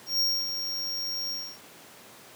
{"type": "tone with ADSR envelope", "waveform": "square", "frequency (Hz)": 5570, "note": "F8", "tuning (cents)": -5, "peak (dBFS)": -22, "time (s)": [0.06, 1.59], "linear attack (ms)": 140, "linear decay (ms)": 260, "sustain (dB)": -8, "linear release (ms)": 280, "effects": ["pink hiss -49 dBFS RMS until 2.35 s", "high-pass 200 Hz 12 dB/octave"]}